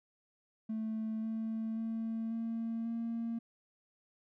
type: tone with pitch steps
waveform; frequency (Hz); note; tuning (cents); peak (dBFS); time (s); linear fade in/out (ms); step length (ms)
triangle; 220 / 222.6 / 225.1 / 227.8 / 230.4; A3 / A3 / A3 / A#3 / A#3; 0 / +20 / +40 / -40 / -20; -31; 0.69-3.39; 10; 540
effects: tanh soft clip ceiling -30 dBFS